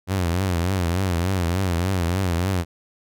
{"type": "tone with vibrato", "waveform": "sawtooth", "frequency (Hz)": 90, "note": "F#2", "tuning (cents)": -47, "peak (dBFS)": -16, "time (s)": [0.07, 2.65], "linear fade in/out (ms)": 50, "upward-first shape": "triangle", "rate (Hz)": 3.4, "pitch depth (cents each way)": 160, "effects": []}